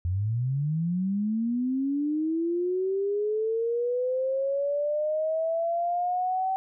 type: linear sweep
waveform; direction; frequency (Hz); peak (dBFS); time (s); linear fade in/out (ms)
sine; up; 84.7 to 767; -24; 0.05-6.56; 0
effects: none